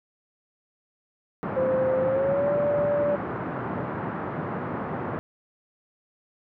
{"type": "band-pass noise", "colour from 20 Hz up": "pink", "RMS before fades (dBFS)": -31, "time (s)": [1.43, 5.19], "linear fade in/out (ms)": 0, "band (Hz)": [110, 1500], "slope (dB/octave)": 24}
{"type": "tone with pitch glide", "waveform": "sine", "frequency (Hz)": [521, 581.4], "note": ["C5", "D5"], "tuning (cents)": [-7, -18], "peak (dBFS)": -21, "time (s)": [1.56, 3.16], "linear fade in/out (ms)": 10, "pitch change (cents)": 189, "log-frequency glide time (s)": [2.03, 2.54]}
{"effects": []}